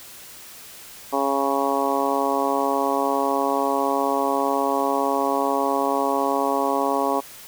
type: harmonic tone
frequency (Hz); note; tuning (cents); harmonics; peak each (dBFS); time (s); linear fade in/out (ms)
138.3; C#3; -4; 2 / 3 / 4 / 5 / 6 / 7 / 8; -27 / -27 / -27 / -27 / -27 / -27 / -27; 1.12-7.21; 20
effects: white hiss -42 dBFS RMS until 7.47 s